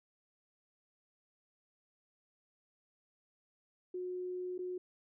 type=tone with dropouts; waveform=sine; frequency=363.3 Hz; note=F#4; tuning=32 cents flat; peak=-37 dBFS; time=3.94-4.78 s; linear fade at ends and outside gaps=5 ms; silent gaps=4.58-4.589 s; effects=none